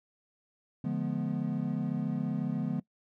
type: chord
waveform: triangle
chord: D diminished seventh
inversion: none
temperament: equal with one note detuned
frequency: 146.83 / 174.61 / 212.6 / 246.9 Hz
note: D3 / F3 / Ab3 / Cb4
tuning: 0 / 0 / +41 / 0 cents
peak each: -33 dBFS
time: 0.84-2.8 s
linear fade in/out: 5 ms
effects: noise-tail reverb RT60 0.1 s tail -21 dB re dry